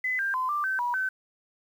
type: tone with pitch steps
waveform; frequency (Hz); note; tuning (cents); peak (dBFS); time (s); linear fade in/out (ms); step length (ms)
sine; 2016 / 1589 / 1025 / 1182 / 1541 / 969 / 1529; B6 / G6 / C6 / D6 / G6 / B5 / G6; +35 / +23 / -36 / +11 / -30 / -33 / -44; -25; 0.04-1.09; 5; 150
effects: 9-bit